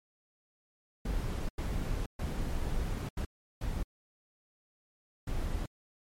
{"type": "noise bursts at uneven times", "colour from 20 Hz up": "brown", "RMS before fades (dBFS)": -33, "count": 6, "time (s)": [[1.05, 1.49], [1.58, 2.06], [2.19, 3.09], [3.17, 3.25], [3.61, 3.83], [5.27, 5.66]], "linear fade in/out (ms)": 5, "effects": ["MP3 64 kbps"]}